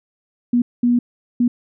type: tone bursts at uneven times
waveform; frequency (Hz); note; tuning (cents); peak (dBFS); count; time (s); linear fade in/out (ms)
sine; 241.8; B3; -36; -12; 3; 0.53-0.62 / 0.83-0.99 / 1.4-1.48; 5
effects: none